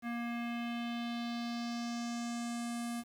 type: tone with low-pass filter sweep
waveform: square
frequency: 236.2 Hz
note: A#3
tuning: 23 cents sharp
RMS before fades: -38 dBFS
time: 0.02-3.04 s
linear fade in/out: 50 ms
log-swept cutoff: 2000 to 11000 Hz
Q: 2.3
effects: 10-bit